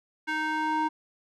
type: tone with band-pass filter sweep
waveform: square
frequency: 311.1 Hz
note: D#4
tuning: in tune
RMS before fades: -28 dBFS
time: 0.27-0.89 s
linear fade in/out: 20 ms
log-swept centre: 1700 to 870 Hz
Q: 2
effects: none